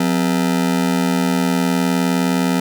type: ring-modulated tone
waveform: 40% pulse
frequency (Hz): 220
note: A3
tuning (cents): 0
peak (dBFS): -11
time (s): 0-2.6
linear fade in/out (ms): 5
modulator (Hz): 39.8
effects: none